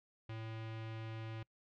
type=tone with low-pass filter; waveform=square; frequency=111.6 Hz; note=A2; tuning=25 cents sharp; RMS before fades=-45 dBFS; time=0.29-1.43 s; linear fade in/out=5 ms; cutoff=3000 Hz; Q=1.7; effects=noise-tail reverb RT60 0.1 s tail -25 dB re dry